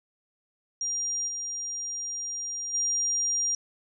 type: tone with level steps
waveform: sine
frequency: 5700 Hz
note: F8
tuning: 34 cents sharp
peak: -27 / -31 / -24 dBFS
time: 0.81-3.55 s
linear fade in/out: 2 ms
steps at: 1.27 / 2.73 s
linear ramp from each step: 20 ms
effects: none